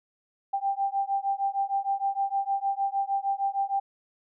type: beating tone pair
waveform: sine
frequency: 786 / 792.5 Hz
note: G5 / G5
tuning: +4 / +19 cents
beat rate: 6.5 Hz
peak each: -28 dBFS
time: 0.53-3.8 s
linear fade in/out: 10 ms
effects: none